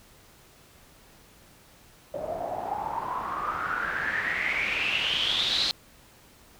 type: noise with low-pass filter sweep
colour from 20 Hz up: white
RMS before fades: -29 dBFS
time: 2.14-5.71 s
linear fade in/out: 0 ms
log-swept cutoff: 580 to 4200 Hz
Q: 8.5
effects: pink hiss -55 dBFS RMS until 6.59 s